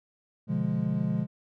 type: chord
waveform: triangle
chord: B diminished seventh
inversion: none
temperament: equal with one note detuned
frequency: 124.76 / 146.83 / 174.61 / 207.7 Hz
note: B2 / D3 / F3 / Ab3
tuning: +18 / 0 / 0 / 0 cents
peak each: -31 / -30 / -28 / -28 dBFS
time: 0.47-1.27 s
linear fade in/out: 50 ms
effects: none